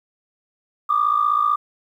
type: tone pair together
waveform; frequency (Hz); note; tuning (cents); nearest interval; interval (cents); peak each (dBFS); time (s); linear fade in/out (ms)
sine; 1166 / 1221.8; D6 / D#6; -13 / -32; minor second; 81; -18; 0.89-1.56; 10
effects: tanh soft clip ceiling -8 dBFS + 9-bit